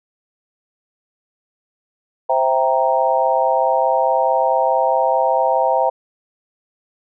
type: chord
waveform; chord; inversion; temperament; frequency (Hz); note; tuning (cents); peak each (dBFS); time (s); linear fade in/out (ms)
sine; C dominant seventh; none; equal; 523.3 / 659.3 / 784 / 932.3; C5 / E5 / G5 / Bb5; 0 / 0 / 0 / 0; -19; 2.29-5.9; 10
effects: none